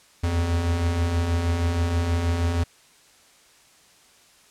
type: beating tone pair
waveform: square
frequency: 79.5 / 85.8 Hz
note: D#2 / F2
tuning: +38 / -30 cents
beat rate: 6.3 Hz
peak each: -31 / -22 dBFS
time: 0.23-2.64 s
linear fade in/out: 10 ms
effects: white hiss -55 dBFS RMS until 4.5 s + low-pass 9000 Hz 12 dB/octave